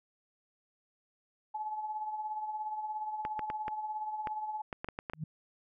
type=tone with tremolo; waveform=sine; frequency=857 Hz; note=A5; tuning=46 cents flat; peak=-32 dBFS; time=1.54-4.62 s; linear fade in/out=10 ms; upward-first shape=triangle; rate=17 Hz; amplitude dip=60%
type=clicks; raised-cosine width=0.5 ms; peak=-22 dBFS; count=11; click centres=3.251 / 3.393 / 3.501 / 3.681 / 4.272 / 4.728 / 4.845 / 4.887 / 4.989 / 5.098 / 5.135 s
type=tone with exponential growth; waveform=sine; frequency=155.56 Hz; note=D#3; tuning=in tune; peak=-30 dBFS; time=5.14-5.24 s; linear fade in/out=5 ms; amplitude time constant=21 ms
effects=none